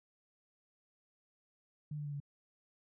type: tone with pitch steps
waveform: sine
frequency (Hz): 150 / 147.51 / 145.06 / 142.65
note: D3 / D3 / D3 / C#3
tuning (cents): +37 / +8 / -21 / +50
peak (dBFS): -38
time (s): 1.91-2.202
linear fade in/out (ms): 5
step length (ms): 73
effects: none